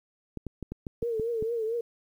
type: clicks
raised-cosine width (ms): 3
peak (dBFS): -22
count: 8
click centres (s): 0.373 / 0.467 / 0.627 / 0.72 / 0.868 / 1.027 / 1.197 / 1.425
type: tone with vibrato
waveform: sine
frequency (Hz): 454.3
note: A#4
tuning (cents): -45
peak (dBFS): -27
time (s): 1.02-1.81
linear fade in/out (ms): 5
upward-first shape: triangle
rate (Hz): 4.4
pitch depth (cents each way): 94
effects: 10-bit